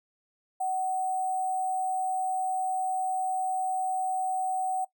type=tone with sample-and-hold; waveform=sine; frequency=750 Hz; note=F#5; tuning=23 cents sharp; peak=-26 dBFS; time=0.6-4.85 s; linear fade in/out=10 ms; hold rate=8820 Hz; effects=noise-tail reverb RT60 0.1 s tail -18 dB re dry